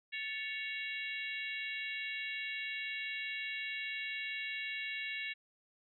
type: harmonic tone with a mistuned harmonic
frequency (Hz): 554.4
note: C#5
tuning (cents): 0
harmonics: 3 / 4 / 5 / 6 / 7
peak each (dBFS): -43 / -41 / -43 / -49 / -49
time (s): 0.12-5.34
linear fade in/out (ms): 20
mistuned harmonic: 3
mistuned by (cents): +87
effects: none